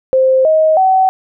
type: tone with pitch steps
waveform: sine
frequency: 523.3 / 629.5 / 757.4 Hz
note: C5 / D#5 / F#5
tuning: 0 / +20 / +40 cents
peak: -7 dBFS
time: 0.13-1.09 s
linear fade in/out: 0 ms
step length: 320 ms
effects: none

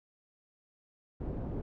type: low-pass noise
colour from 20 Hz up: pink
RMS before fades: -37 dBFS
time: 1.2-1.62 s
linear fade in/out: 10 ms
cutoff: 420 Hz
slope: 12 dB/octave
effects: none

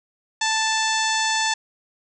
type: harmonic tone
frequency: 881 Hz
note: A5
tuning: 2 cents sharp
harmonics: 1 / 2 / 3 / 4 / 5 / 6 / 7 / 8 / 9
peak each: -24 / -25 / -30 / -28 / -30 / -32 / -30 / -32 / -35 dBFS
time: 0.41-1.54 s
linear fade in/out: 5 ms
effects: none

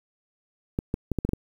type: clicks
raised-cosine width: 3 ms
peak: -12 dBFS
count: 7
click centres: 0.789 / 0.941 / 1.117 / 1.187 / 1.25 / 1.291 / 1.334 s
effects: 8-bit

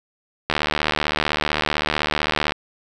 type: click train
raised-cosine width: 0.3 ms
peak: -3 dBFS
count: 154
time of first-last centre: 0.5-2.521 s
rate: 75.7 Hz
effects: none

